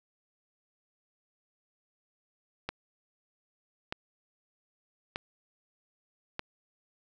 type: click train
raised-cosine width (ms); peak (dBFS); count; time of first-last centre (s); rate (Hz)
0.3; -17; 4; 2.69-6.394; 0.81
effects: none